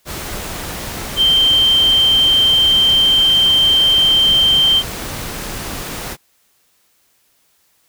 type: tone in noise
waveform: sine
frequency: 3136 Hz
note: G7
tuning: in tune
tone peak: -9 dBFS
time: 1.16-4.83 s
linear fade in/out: 50 ms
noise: pink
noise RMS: -26 dBFS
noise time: 0.05-6.17 s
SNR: +14 dB
effects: white hiss -59 dBFS RMS until 7.88 s